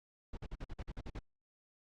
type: noise bursts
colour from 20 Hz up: brown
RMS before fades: -42 dBFS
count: 10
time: 0.33-1.191 s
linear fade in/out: 5 ms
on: 42 ms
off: 49 ms
effects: low-pass 5000 Hz 12 dB/octave + Opus 48 kbps